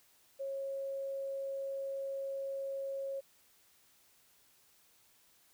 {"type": "tone", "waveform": "sine", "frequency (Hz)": 546, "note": "C#5", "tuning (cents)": -26, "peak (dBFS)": -36, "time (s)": [0.39, 3.21], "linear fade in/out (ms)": 20, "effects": ["white hiss -67 dBFS RMS until 5.53 s"]}